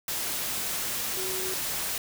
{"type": "tone in noise", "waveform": "sine", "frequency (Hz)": 374.5, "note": "F#4", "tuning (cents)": 21, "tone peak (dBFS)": -35, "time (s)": [1.17, 1.54], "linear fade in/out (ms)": 2, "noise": "white", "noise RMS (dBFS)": -31, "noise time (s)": [0.08, 1.98], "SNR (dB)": -7, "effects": []}